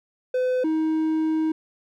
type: tone pair in turn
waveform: triangle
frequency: 507 / 316 Hz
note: B4 / D#4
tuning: +45 / +27 cents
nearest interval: minor sixth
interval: 818 cents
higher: first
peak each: -18 dBFS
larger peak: neither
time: 0.34-0.64 / 0.64-1.52 s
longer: second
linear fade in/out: 5 ms
effects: none